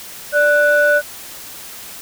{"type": "tone pair together", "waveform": "sine", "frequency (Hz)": [587.3, 1480], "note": ["D5", "F#6"], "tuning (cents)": [0, 0], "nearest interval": "octave + major third", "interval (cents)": 1600, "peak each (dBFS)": -12, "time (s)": [0.32, 1.02], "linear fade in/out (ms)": 50, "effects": ["tanh soft clip ceiling -4 dBFS", "white hiss -34 dBFS RMS until 2.01 s"]}